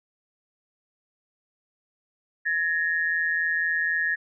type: tone pair together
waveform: sine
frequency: 1685 / 1849 Hz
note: G#6 / A#6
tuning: +25 / -15 cents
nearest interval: major second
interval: 160 cents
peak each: -25 dBFS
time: 2.45-4.16 s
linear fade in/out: 20 ms
effects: none